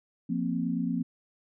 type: chord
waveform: sine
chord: F suspended fourth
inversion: none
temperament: just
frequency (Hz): 174.61 / 232.8 / 261.9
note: F3 / Bb3 / C4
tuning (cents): 0 / -2 / +2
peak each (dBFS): -31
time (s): 0.29-1.03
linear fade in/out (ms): 10
effects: none